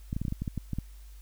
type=clicks; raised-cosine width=5 ms; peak=-19 dBFS; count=11; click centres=0.129 / 0.165 / 0.216 / 0.252 / 0.282 / 0.324 / 0.42 / 0.478 / 0.577 / 0.733 / 0.786 s; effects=added 50 Hz sine -45 dBFS peak until 1.21 s + white hiss -61 dBFS RMS until 1.21 s